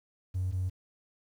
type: tone pair in turn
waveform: triangle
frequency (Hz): 92.5 / 92.5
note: F#2 / F#2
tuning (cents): 0 / 0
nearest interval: unison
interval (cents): 0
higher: neither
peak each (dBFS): -25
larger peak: neither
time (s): 0.34-0.52 / 0.52-0.7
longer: neither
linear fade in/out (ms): 20
effects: tanh soft clip ceiling -25 dBFS + 10-bit